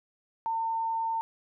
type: tone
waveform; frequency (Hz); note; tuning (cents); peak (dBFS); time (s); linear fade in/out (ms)
sine; 905; A5; +48; -27; 0.46-1.21; 0
effects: none